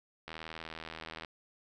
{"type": "click train", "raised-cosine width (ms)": 0.3, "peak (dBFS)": -26, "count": 79, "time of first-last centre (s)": [0.28, 1.248], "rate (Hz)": 80.6, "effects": []}